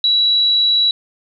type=tone; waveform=sine; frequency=3914 Hz; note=B7; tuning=16 cents flat; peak=-11 dBFS; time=0.04-0.91 s; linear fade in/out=2 ms; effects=none